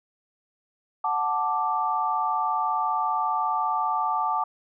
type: chord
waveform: sine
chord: D major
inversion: first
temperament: equal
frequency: 740 / 880 / 1174.7 Hz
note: F#5 / A5 / D6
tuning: 0 / 0 / 0 cents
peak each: -29 / -26 / -26 dBFS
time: 1.04-4.44 s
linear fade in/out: 5 ms
effects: none